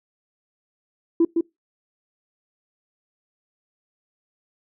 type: tone with echo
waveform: sine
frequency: 334.3 Hz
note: E4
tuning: 24 cents sharp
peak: -12 dBFS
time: 1.2-1.25 s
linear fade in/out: 5 ms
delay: 160 ms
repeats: 1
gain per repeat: -4 dB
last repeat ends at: 1.41 s
effects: noise-tail reverb RT60 0.2 s tail -24 dB re dry + tanh soft clip ceiling -10 dBFS